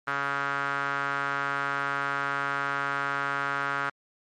sawtooth tone with band-pass filter, 140 Hz, C#3, 18 cents sharp, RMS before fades -29 dBFS, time 0.07-3.9 s, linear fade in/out 10 ms, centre 1400 Hz, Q 4, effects MP3 64 kbps

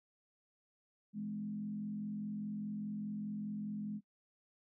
sine tone with frequency modulation, 208.7 Hz, G#3, 9 cents sharp, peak -38 dBFS, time 1.13-4.01 s, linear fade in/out 50 ms, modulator 44.9 Hz, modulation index 0.59, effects noise-tail reverb RT60 0.1 s tail -23 dB re dry

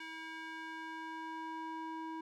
square tone with band-pass filter sweep, 322.1 Hz, E4, 40 cents flat, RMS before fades -44 dBFS, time 0-2.21 s, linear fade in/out 5 ms, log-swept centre 2100 to 740 Hz, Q 1.6, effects none

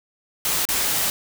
white noise with dropouts, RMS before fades -22 dBFS, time 0.45-1.1 s, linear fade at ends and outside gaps 1 ms, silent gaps 0.653-0.688 s, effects none

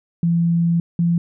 sine tone pair in turn, 169.2 / 170.48 Hz, E3 / F3, +45 / -41 cents, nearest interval unison, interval 14 cents, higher second, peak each -14 dBFS, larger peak neither, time 0.23-0.8 / 0.99-1.18 s, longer first, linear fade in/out 2 ms, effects none

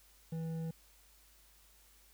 sine tone with hard clipping, 162.9 Hz, E3, 20 cents flat, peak -38 dBFS, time 0.32-0.71 s, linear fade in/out 5 ms, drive 7 dB, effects added 50 Hz sine -66 dBFS peak until 2.13 s + white hiss -65 dBFS RMS until 2.13 s

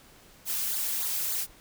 blue noise with flanger, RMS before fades -30 dBFS, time 0.45-1.47 s, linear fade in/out 50 ms, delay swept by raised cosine 0.35 to 3.15 ms, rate 3.4 Hz, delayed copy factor -1, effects pink hiss -55 dBFS RMS until 1.6 s

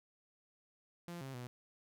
sawtooth tone with pitch steps, 172.7 / 134.2 / 123.2 Hz, F3 / C3 / B2, -19 / +44 / -4 cents, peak -40 dBFS, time 1.08-1.47 s, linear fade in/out 0 ms, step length 130 ms, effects none

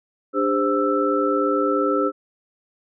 sine tone cluster, 293.6 / 402.5 / 520 / 1323 Hz, D4 / G4 / C5 / E6, 0 / +46 / -11 / +6 cents, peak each -23 dBFS, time 0.33-2.12 s, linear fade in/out 50 ms, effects none

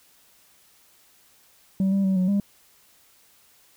sine tone with pitch steps, 191.9 / 196.3 / 190.8 / 184 / 200.6 Hz, G3 / G3 / G3 / F#3 / G3, -37 / +3 / -47 / -9 / +40 cents, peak -16 dBFS, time 1.8-2.4 s, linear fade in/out 2 ms, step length 120 ms, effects tanh soft clip ceiling -18 dBFS + white hiss -58 dBFS RMS until 3.76 s

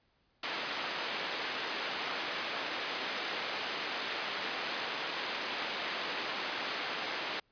white band-pass noise, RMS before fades -37 dBFS, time 0.43-7.4 s, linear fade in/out 5 ms, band 290 to 3300 Hz, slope 12 dB/octave, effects pink hiss -73 dBFS RMS until 7.51 s + resampled to 11025 Hz

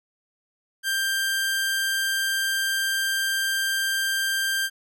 sawtooth tone, 1582 Hz, G6, 15 cents sharp, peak -19 dBFS, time 0.83-4.7 s, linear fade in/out 50 ms, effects none

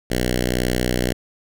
5% pulse tone with notch filter, 61.74 Hz, B1, in tune, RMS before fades -21 dBFS, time 0.1-1.13 s, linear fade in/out 10 ms, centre 920 Hz, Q 0.96, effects none

